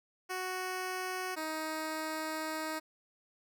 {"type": "tone pair in turn", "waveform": "10% pulse", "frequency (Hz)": [370, 314.2], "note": ["F#4", "D#4"], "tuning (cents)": [0, 17], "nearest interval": "minor third", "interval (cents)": 283, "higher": "first", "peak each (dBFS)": -27, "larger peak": "neither", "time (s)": [[0.29, 1.36], [1.36, 2.8]], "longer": "second", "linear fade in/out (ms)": 20, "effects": []}